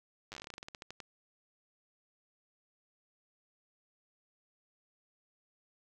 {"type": "slowing click train", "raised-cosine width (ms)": 0.2, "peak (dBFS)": -27, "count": 19, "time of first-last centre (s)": [0.32, 1.003], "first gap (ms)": 9, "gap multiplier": 1.15, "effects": []}